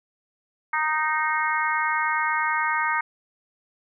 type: harmonic tone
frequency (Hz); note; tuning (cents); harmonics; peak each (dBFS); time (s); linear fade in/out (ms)
309.7; D#4; -8; 3 / 4 / 5 / 6 / 7; -26 / -27 / -28 / -29 / -29; 0.73-3.01; 5
effects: none